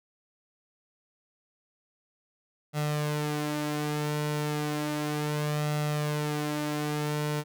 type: tone with flanger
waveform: sawtooth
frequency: 149.5 Hz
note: D3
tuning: 31 cents sharp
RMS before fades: -30 dBFS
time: 2.73-7.44 s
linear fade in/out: 50 ms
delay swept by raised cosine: 1.5 to 4.6 ms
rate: 0.33 Hz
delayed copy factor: +0.55
effects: none